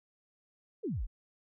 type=exponential sweep; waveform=sine; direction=down; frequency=511 to 30.87 Hz; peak=-32 dBFS; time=0.83-1.07 s; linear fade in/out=20 ms; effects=none